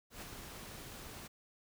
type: noise with ADSR envelope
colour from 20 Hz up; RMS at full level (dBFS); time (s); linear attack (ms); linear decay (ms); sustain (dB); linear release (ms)
pink; -45; 0.1-1.28; 120; 10; -4; 15
effects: none